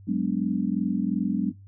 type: chord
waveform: sine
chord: G# half-diminished seventh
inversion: third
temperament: equal with one note detuned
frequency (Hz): 185 / 207.7 / 250.7 / 293.7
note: F#3 / G#3 / B3 / D4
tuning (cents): 0 / 0 / +26 / 0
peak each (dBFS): -27 / -27 / -29 / -30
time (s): 0.07-1.52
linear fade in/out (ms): 20
effects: noise-tail reverb RT60 0.2 s tail -18 dB re dry + added 98 Hz sine -45 dBFS peak until 1.67 s